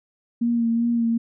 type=tone with vibrato; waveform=sine; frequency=233.1 Hz; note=A#3; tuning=in tune; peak=-18 dBFS; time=0.41-1.18 s; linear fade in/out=10 ms; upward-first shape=sine; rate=2.6 Hz; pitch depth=26 cents each way; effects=none